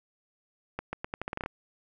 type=accelerating click train; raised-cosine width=0.5 ms; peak=-18 dBFS; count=11; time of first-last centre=0.79-1.461 s; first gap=140 ms; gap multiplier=0.82; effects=none